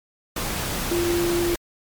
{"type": "tone in noise", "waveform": "sine", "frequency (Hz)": 345.2, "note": "F4", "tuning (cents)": -20, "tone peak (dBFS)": -20, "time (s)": [0.91, 1.55], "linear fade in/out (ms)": 5, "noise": "pink", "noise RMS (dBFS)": -27, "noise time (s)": [0.36, 1.56], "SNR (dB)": 4, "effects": ["MP3 96 kbps"]}